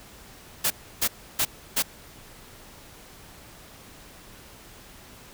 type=noise bursts; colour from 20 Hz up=white; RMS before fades=-23 dBFS; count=4; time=0.64-1.826 s; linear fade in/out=10 ms; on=64 ms; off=310 ms; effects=pink hiss -48 dBFS RMS until 5.33 s